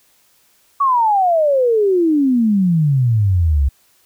sine exponential sweep, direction down, 1142 to 65.41 Hz, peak -11 dBFS, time 0.8-3.69 s, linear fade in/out 10 ms, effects white hiss -56 dBFS RMS until 4.05 s

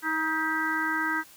harmonic tone with a mistuned harmonic, 316.1 Hz, D#4, 27 cents sharp, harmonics 1 / 3 / 4 / 5 / 6, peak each -33 / -33 / -33 / -28 / -33 dBFS, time 0.02-1.24 s, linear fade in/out 50 ms, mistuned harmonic 6, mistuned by +53 cents, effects white hiss -52 dBFS RMS until 1.36 s

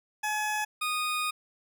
20% pulse tone pair in turn, 849 / 1237.1 Hz, G#5 / D#6, +38 / -10 cents, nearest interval perfect fifth, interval 652 cents, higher second, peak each -23 dBFS, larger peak neither, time 0.23-0.65 / 0.81-1.31 s, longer second, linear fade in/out 10 ms, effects none

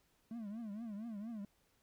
triangle tone with vibrato, 217.3 Hz, A3, 21 cents flat, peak -40 dBFS, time 0.31-1.45 s, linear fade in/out 2 ms, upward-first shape triangle, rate 4.3 Hz, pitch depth 180 cents each way, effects pink hiss -75 dBFS RMS until 1.82 s

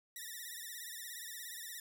5% pulse tone with vibrato, 1858 Hz, A#6, 6 cents flat, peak -34 dBFS, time 0.16-1.8 s, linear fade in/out 2 ms, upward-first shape sine, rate 17 Hz, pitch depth 98 cents each way, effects none

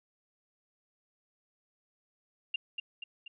sine tone with echo, 2794 Hz, F7, in tune, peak -28 dBFS, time 2.54-2.56 s, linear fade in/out 5 ms, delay 240 ms, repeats 3, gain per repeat -5 dB, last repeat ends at 3.28 s, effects none

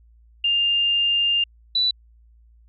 sine tone pair in turn, 2804 / 3965 Hz, F7 / B7, +6 / +6 cents, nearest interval tritone, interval 600 cents, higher second, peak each -17 dBFS, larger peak neither, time 0.44-1.44 / 1.75-1.91 s, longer first, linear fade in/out 5 ms, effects added 57 Hz sine -50 dBFS peak until 2.68 s

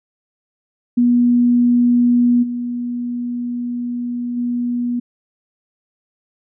sine tone with level steps, 242.2 Hz, B3, 34 cents flat, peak -10 / -20 / -17 dBFS, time 0.97-5 s, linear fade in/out 10 ms, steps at 2.42 / 4.36 s, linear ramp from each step 20 ms, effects none

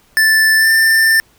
square tone with pitch glide, 1760 to 1787.7 Hz, A6 to A6, 0 to +27 cents, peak -9 dBFS, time 0.17-1.2 s, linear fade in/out 0 ms, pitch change +27 cents, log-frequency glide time 0.57-0.7 s, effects pink hiss -52 dBFS RMS until 1.38 s

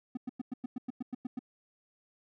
triangle tone bursts, 249.9 Hz, B3, 21 cents sharp, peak -31 dBFS, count 11, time 0.15-1.392 s, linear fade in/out 5 ms, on 22 ms, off 100 ms, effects none

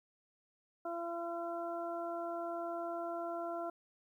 harmonic tone, 339.9 Hz, F4, 47 cents flat, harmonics 1 / 2 / 3 / 4, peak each -43 / -39 / -49 / -46 dBFS, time 0.85-3.7 s, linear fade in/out 5 ms, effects 12-bit

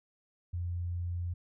sine tone, 87.4 Hz, F2, 2 cents sharp, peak -32 dBFS, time 0.53-1.34 s, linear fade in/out 10 ms, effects none

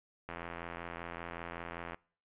click train, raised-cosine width 0.5 ms, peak -26 dBFS, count 142, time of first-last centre 0.29-1.945 s, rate 85.2 Hz, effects noise-tail reverb RT60 0.5 s tail -25 dB re dry + resampled to 8000 Hz

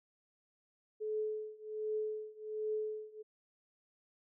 sine tone with tremolo, 430 Hz, A4, 40 cents flat, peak -32 dBFS, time 1-3.23 s, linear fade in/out 20 ms, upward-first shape triangle, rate 1.3 Hz, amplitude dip 95%, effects none

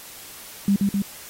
sine tone with echo, 199.1 Hz, G3, 27 cents sharp, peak -15 dBFS, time 0.68-0.76 s, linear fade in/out 2 ms, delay 130 ms, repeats 2, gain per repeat -2 dB, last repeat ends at 1.02 s, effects white hiss -41 dBFS RMS until 1.29 s + AAC 48 kbps

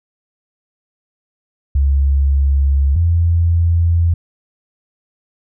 sine tone pair in turn, 69.3 / 84.58 Hz, C#2 / E2, 0 / +45 cents, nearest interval minor third, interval 345 cents, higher second, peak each -10 dBFS, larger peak neither, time 1.75-2.96 / 2.96-4.14 s, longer first, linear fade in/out 5 ms, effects none

